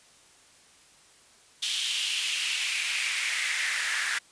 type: noise with high-pass filter sweep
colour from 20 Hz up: pink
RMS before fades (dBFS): -29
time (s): 1.62-4.19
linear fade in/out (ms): 10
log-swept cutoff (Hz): 3300 to 1700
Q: 3.8
effects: white hiss -57 dBFS RMS until 4.31 s + resampled to 22050 Hz